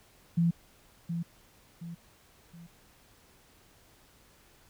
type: tone with echo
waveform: sine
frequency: 169.1 Hz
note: E3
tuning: 44 cents sharp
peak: -22 dBFS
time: 0.37-0.51 s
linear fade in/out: 10 ms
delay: 720 ms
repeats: 3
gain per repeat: -8 dB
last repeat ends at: 2.67 s
effects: pink hiss -61 dBFS RMS until 4.69 s